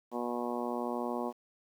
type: harmonic tone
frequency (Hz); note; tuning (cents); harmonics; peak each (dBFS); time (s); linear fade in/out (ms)
120.9; B2; -36; 2 / 3 / 4 / 5 / 6 / 7 / 8 / 9; -37 / -39 / -40 / -41 / -42 / -42 / -43 / -44; 0.11-1.33; 50
effects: 10-bit